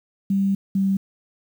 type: tone pair in turn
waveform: sine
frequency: 196 / 194.2 Hz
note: G3 / G3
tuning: 0 / -16 cents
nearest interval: unison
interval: 16 cents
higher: first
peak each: -17 dBFS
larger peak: neither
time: 0.3-0.55 / 0.75-0.97 s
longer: first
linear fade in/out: 5 ms
effects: 8-bit